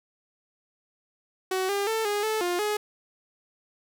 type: tone with pitch steps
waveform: sawtooth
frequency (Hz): 375 / 401.6 / 444.8 / 412.2 / 435.9 / 353.1 / 419.9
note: F#4 / G4 / A4 / G#4 / A4 / F4 / G#4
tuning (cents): +23 / +42 / +19 / -13 / -16 / +19 / +19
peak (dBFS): -21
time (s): 1.51-2.77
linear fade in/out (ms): 5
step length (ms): 180
effects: none